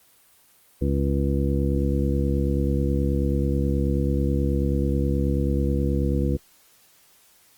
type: harmonic tone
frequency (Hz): 69.3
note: C#2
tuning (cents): 0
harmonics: 1 / 2 / 3 / 4 / 5 / 7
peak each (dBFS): -23 / -26 / -28 / -29 / -30 / -31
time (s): 0.81-6.37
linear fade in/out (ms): 10
effects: white hiss -57 dBFS RMS until 7.57 s + Opus 24 kbps